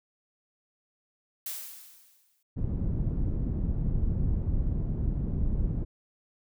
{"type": "noise with exponential decay", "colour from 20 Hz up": "blue", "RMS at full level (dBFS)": -34, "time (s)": [1.46, 2.43], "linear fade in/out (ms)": 5, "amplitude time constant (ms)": 210}
{"type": "low-pass noise", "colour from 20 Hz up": "pink", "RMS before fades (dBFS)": -28, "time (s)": [2.56, 5.85], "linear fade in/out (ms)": 20, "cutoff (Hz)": 170, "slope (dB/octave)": 12}
{"effects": []}